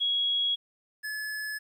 sine / square tone pair in turn, 3322 / 1713.6 Hz, G#7 / A6, 0 / -46 cents, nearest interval major seventh, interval 1146 cents, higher first, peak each -24 / -33 dBFS, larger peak first, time 0-0.56 / 1.03-1.59 s, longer neither, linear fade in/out 20 ms, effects 11-bit

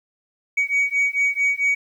sine beating tone pair, 2253 / 2257.5 Hz, C#7 / C#7, +28 / +31 cents, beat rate 4.5 Hz, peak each -19 dBFS, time 0.57-1.75 s, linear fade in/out 10 ms, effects tanh soft clip ceiling -14 dBFS + 9-bit

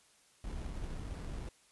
brown noise with sample-and-hold, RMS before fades -41 dBFS, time 0.44-1.49 s, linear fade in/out 2 ms, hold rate 3150 Hz, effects white hiss -66 dBFS RMS until 1.71 s + resampled to 24000 Hz

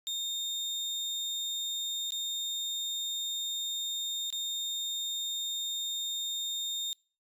35% pulse tone with dropouts, 3660 Hz, A#7, 32 cents flat, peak -30 dBFS, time 0.07-6.93 s, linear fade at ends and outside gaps 0 ms, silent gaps 2.106-2.121 / 4.303-4.326 s, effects noise-tail reverb RT60 0.4 s tail -26 dB re dry + resampled to 32000 Hz

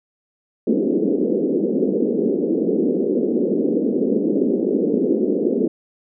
white band-pass noise, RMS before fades -19 dBFS, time 0.67-5.68 s, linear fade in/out 5 ms, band 200 to 460 Hz, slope 48 dB/octave, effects none

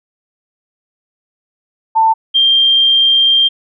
sine tone pair in turn, 891 / 3182 Hz, A5 / G7, +22 / +25 cents, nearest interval octave + minor seventh, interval 2203 cents, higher second, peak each -7 dBFS, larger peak neither, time 1.95-2.14 / 2.34-3.49 s, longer second, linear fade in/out 20 ms, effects none

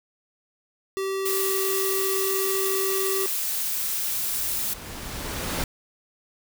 square tone, 386.6 Hz, G4, 24 cents flat, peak -26 dBFS, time 0.97-3.26 s, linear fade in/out 0 ms
blue noise, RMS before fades -27 dBFS, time 1.25-4.74 s, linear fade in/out 10 ms
pink noise with exponential growth, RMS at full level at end -27 dBFS, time 2.83-5.64 s, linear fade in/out 2 ms, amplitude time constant 610 ms
effects none

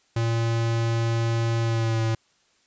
square tone with pitch glide, 115.2 to 112.63 Hz, A#2 to A2, -20 to +41 cents, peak -22 dBFS, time 0.16-2.15 s, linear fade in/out 5 ms, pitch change -39 cents, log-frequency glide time 1.61-2.01 s, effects white hiss -64 dBFS RMS until 2.66 s + resampled to 16000 Hz

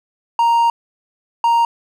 triangle tone bursts at uneven times, 932.3 Hz, A#5, in tune, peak -9 dBFS, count 2, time 0.39-0.7 / 1.44-1.65 s, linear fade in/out 2 ms, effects none

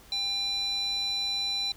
square tone with band-pass filter, 798 Hz, G5, 31 cents sharp, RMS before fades -30 dBFS, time 0.12-1.72 s, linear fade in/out 2 ms, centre 4200 Hz, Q 9.2, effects added 50 Hz sine -57 dBFS peak until 1.76 s + pink hiss -54 dBFS RMS until 1.76 s

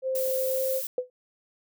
sine tone with pitch glide, 523.3 to 526.9 Hz, C5 to C5, 0 to +12 cents, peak -25 dBFS, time 0.02-0.82 s, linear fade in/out 50 ms, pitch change +12 cents, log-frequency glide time 0.51-0.63 s
violet noise, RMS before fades -33 dBFS, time 0.15-0.87 s, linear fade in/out 2 ms
sine tone with exponential decay, 502 Hz, B4, 28 cents sharp, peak -20 dBFS, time 0.98-1.1 s, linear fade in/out 2 ms, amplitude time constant 24 ms
effects none

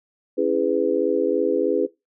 sine chord, C# minor seventh, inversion none, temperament just, 277.2 / 332.6 / 415.8 / 498.9 Hz, C#4 / E4 / G#4 / B4, 0 / +16 / +2 / +17 cents, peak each -26 / -24 / -22 / -22 dBFS, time 0.37-1.87 s, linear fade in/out 20 ms, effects noise-tail reverb RT60 0.2 s tail -19 dB re dry

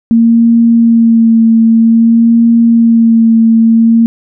sine tone with vibrato, 229 Hz, A#3, 31 cents flat, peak -3 dBFS, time 0.11-4.06 s, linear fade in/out 0 ms, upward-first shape sine, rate 0.52 Hz, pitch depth 22 cents each way, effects none

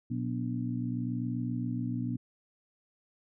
harmonic tone with a mistuned harmonic, 60.8 Hz, B1, 26 cents flat, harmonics 2 / 3 / 4 / 5, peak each -34 / -40 / -34 / -39 dBFS, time 0.1-2.17 s, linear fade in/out 10 ms, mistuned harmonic 5, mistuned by -79 cents, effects none

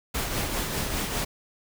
pink noise with tremolo, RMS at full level -27 dBFS, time 0.14-1.25 s, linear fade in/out 10 ms, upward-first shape triangle, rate 5 Hz, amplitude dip 45%, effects none

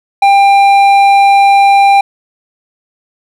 sine tone with hard clipping, 795 Hz, G5, 24 cents sharp, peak -5 dBFS, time 0.22-2.01 s, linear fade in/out 5 ms, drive 8 dB, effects none

